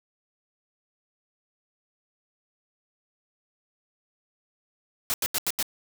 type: noise bursts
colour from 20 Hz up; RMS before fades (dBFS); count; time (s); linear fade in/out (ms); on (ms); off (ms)
white; -26; 5; 5.1-5.627; 0; 39; 83
effects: none